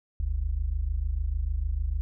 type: tone pair together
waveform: sine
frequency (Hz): 45.42 / 72.1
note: F#1 / D2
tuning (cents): -31 / -31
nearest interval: minor sixth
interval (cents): 800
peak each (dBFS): -28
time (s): 0.2-2.01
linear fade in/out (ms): 0
effects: none